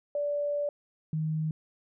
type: tone pair in turn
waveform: sine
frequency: 581 / 156.67 Hz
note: D5 / D#3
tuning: -19 / +12 cents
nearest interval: octave + major seventh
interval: 2269 cents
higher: first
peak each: -27 dBFS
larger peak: neither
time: 0.15-0.69 / 1.13-1.51 s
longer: first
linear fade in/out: 2 ms
effects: none